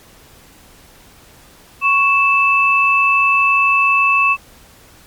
sine tone pair together, 1108.7 / 2634 Hz, C#6 / E7, 0 / -2 cents, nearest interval octave + minor third, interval 1498 cents, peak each -14 / -12 dBFS, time 1.81-4.37 s, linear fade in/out 50 ms, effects pink hiss -45 dBFS RMS until 5.06 s + MP3 96 kbps

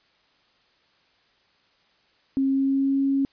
sine tone with pitch glide, 270 to 273.8 Hz, C#4 to C#4, -45 to -21 cents, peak -19 dBFS, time 2.37-3.25 s, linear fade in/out 0 ms, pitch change +24 cents, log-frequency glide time 2.49-3 s, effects white hiss -63 dBFS RMS until 3.32 s + resampled to 11025 Hz

